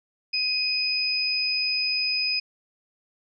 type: tone pair together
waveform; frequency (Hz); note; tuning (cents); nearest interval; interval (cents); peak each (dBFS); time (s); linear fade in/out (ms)
sine; 2500 / 5017; D#7 / D#8; +8 / +13; octave; 1205; -27 / -24; 0.33-2.4; 10
effects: none